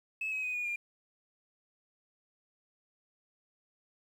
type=tone with pitch steps; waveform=sine; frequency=2595 / 2546 / 2498 / 2451 / 2404 Hz; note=E7 / D#7 / D#7 / D#7 / D7; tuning=-28 / +39 / +6 / -27 / +40 cents; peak=-31 dBFS; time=0.21-0.76 s; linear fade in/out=5 ms; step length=110 ms; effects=tanh soft clip ceiling -29 dBFS + 10-bit